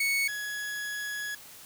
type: tone pair in turn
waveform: 40% pulse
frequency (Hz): 2217 / 1679.2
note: C#7 / G#6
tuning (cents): 0 / +19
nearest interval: perfect fourth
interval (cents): 481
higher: first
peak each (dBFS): -24 / -32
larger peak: first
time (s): 0-0.28 / 0.28-1.35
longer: second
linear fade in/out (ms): 5
effects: white hiss -49 dBFS RMS until 1.65 s